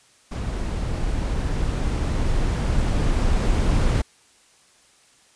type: noise with level ramp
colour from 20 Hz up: brown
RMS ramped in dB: -26 to -18 dBFS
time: 0.31-4.02 s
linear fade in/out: 10 ms
effects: white hiss -56 dBFS RMS until 5.35 s + resampled to 22050 Hz